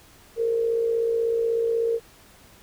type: tone with amplitude modulation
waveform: sine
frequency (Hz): 460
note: A#4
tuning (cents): -23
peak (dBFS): -18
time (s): 0.36-2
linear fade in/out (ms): 50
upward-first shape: sine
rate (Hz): 56.3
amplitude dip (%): 50
effects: pink hiss -52 dBFS RMS until 2.62 s